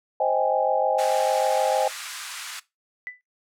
sine chord, Ab major seventh, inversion first, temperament equal with one note detuned, 523.3 / 625.9 / 784 / 830.6 Hz, C5 / Eb5 / G5 / Ab5, 0 / +10 / 0 / 0 cents, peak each -25 dBFS, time 0.2-1.88 s, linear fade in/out 5 ms
pink band-pass noise, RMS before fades -36 dBFS, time 0.98-2.6 s, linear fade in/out 10 ms, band 1200 to 11000 Hz, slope 24 dB/octave
sine tone with exponential decay, 1991 Hz, B6, 14 cents sharp, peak -28 dBFS, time 3.07-3.21 s, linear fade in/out 0 ms, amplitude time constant 29 ms
effects noise-tail reverb RT60 0.2 s tail -18 dB re dry

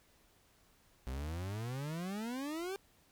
40% pulse exponential sweep, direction up, 61.74 to 400.6 Hz, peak -37 dBFS, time 1.07-2.76 s, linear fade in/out 0 ms, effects pink hiss -68 dBFS RMS until 3.11 s

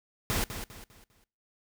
pink noise with echo, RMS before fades -29 dBFS, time 0.3-0.44 s, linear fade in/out 0 ms, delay 200 ms, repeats 4, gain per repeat -9 dB, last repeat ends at 1.24 s, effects noise-tail reverb RT60 0.4 s tail -22 dB re dry

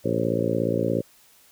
harmonic tone with a mistuned harmonic, 57 Hz, A#1, 38 cents flat, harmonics 2 / 3 / 4 / 5 / 6 / 7 / 8 / 9 / 10, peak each -30 / -30 / -30 / -30 / -30 / -30 / -30 / -30 / -30 dBFS, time 0.04-1.02 s, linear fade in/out 20 ms, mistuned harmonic 10, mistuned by -62 cents, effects white hiss -56 dBFS RMS until 1.51 s

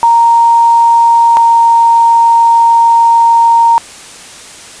sine tone pair in turn, 930 / 926.7 Hz, A#5 / A#5, -4 / -10 cents, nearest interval unison, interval 6 cents, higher first, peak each -3 dBFS, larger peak neither, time 0.03-1.37 / 1.37-3.78 s, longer second, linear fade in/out 0 ms, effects white hiss -31 dBFS RMS until 4.8 s + resampled to 22050 Hz

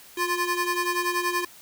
20% pulse ring-modulated tone, 698.5 Hz, F5, in tune, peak -16 dBFS, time 0.17-1.45 s, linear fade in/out 5 ms, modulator 344 Hz, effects white hiss -49 dBFS RMS until 1.61 s

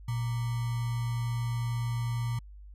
sine tone with sample-and-hold, 118.9 Hz, A#2, 35 cents sharp, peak -28 dBFS, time 0.08-2.39 s, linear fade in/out 5 ms, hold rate 1050 Hz, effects added 50 Hz sine -45 dBFS peak until 2.74 s + resampled to 32000 Hz

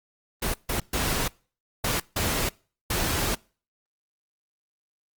pink noise bursts at uneven times, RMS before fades -26 dBFS, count 6, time 0.42-0.54 / 0.69-0.8 / 0.93-1.28 / 1.84-2 / 2.16-2.49 / 2.9-3.35 s, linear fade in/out 5 ms, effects noise-tail reverb RT60 0.4 s tail -25 dB re dry + Opus 24 kbps

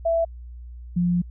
sine tone pair in turn, 664 / 175.87 Hz, E5 / F3, +12 / +12 cents, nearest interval octave + major seventh, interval 2300 cents, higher first, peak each -18 dBFS, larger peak neither, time 0.05-0.25 / 0.96-1.22 s, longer second, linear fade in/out 10 ms, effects added 60 Hz sine -36 dBFS peak until 1.3 s

